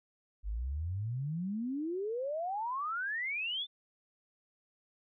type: exponential sweep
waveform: sine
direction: up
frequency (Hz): 47.68 to 3600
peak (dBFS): -33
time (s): 0.43-3.67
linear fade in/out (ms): 50
effects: none